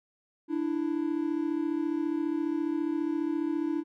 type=tone pair together; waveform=triangle; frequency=295.8 / 330.5 Hz; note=D4 / E4; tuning=+13 / +5 cents; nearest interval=major second; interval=192 cents; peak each=-28 / -28 dBFS; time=0.48-3.84 s; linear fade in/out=50 ms; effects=none